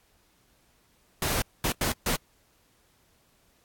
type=noise bursts at uneven times; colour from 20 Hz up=pink; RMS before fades=-27 dBFS; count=4; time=1.22-1.42 / 1.64-1.72 / 1.81-1.92 / 2.06-2.16 s; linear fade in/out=2 ms; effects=pink hiss -65 dBFS RMS until 3.64 s + AAC 64 kbps